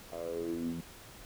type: tone with band-pass filter sweep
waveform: 10% pulse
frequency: 84.2 Hz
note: E2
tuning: 37 cents sharp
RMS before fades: -37 dBFS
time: 0.12-0.81 s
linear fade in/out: 5 ms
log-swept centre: 690 to 190 Hz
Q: 6.6
effects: pink hiss -52 dBFS RMS until 1.25 s